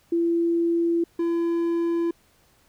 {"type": "tone pair in turn", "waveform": ["sine", "triangle"], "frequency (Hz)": [337.9, 337.9], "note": ["E4", "E4"], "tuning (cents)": [43, 43], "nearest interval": "unison", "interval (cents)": 0, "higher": "neither", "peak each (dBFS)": -19, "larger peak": "neither", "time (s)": [[0.12, 1.04], [1.19, 2.11]], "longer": "neither", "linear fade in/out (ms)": 5, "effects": ["pink hiss -61 dBFS RMS until 2.68 s"]}